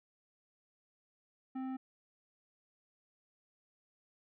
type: tone with tanh clipping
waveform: triangle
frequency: 261.6 Hz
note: C4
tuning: in tune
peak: -39 dBFS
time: 1.55-1.77 s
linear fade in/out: 10 ms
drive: 16 dB
effects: none

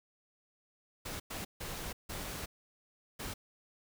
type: noise bursts at uneven times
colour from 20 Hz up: pink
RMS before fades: -41 dBFS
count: 5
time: 1.05-1.2 / 1.3-1.45 / 1.6-1.93 / 2.09-2.46 / 3.19-3.34 s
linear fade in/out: 10 ms
effects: none

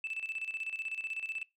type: tone with tremolo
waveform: sine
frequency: 2637 Hz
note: E7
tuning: in tune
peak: -32 dBFS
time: 0.04-1.43 s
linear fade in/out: 2 ms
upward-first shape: square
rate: 16 Hz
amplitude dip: 75%
effects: noise-tail reverb RT60 0.2 s tail -22 dB re dry + tanh soft clip ceiling -30 dBFS

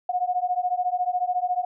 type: beating tone pair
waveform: sine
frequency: 717 / 731 Hz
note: F5 / F#5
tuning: +45 / -21 cents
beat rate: 14 Hz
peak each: -25 dBFS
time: 0.09-1.65 s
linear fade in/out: 5 ms
effects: none

